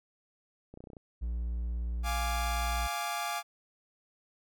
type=clicks; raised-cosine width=2 ms; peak=-34 dBFS; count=8; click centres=0.74 / 0.774 / 0.805 / 0.84 / 0.872 / 0.902 / 0.933 / 0.968 s
type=tone; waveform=triangle; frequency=58.6 Hz; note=A#1; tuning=10 cents sharp; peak=-29 dBFS; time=1.21-2.88 s; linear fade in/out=20 ms
type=chord; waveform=sawtooth; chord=D diminished; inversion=first; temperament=equal; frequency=698.5 / 830.6 / 1174.7 Hz; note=F5 / Ab5 / D6; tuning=0 / 0 / 0 cents; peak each=-33 dBFS; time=2.03-3.43 s; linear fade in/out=50 ms
effects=none